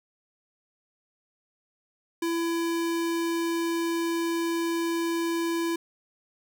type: tone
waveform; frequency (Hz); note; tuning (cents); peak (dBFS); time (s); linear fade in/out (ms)
square; 335; E4; +28; -26; 2.22-5.76; 5
effects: none